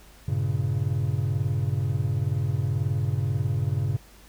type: chord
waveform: triangle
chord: G diminished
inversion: none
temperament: equal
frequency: 98 / 116.54 / 138.59 Hz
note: G2 / Bb2 / Db3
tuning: 0 / 0 / 0 cents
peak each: -25 / -26 / -25 dBFS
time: 0.28-3.97 s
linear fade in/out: 5 ms
effects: added 50 Hz sine -51 dBFS peak until 4.28 s + pink hiss -53 dBFS RMS until 4.28 s